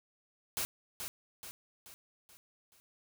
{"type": "noise with echo", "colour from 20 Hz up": "white", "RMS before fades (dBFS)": -35, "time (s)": [0.57, 0.65], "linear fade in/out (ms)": 0, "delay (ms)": 430, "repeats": 5, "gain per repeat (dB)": -6, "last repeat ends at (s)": 2.8, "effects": []}